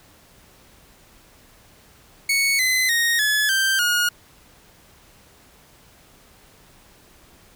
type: tone with pitch steps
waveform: sawtooth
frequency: 2217 / 2033 / 1864.3 / 1709.5 / 1567.7 / 1437.5 Hz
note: C#7 / B6 / A#6 / G#6 / G6 / F6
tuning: 0 / +50 / 0 / +50 / 0 / +50 cents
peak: -14 dBFS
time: 2.29-4.09 s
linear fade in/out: 5 ms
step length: 300 ms
effects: pink hiss -52 dBFS RMS until 7.55 s